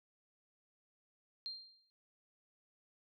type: tone with exponential decay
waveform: sine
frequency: 4186 Hz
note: C8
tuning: in tune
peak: -38 dBFS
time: 1.46-1.9 s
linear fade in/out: 0 ms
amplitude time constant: 95 ms
effects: none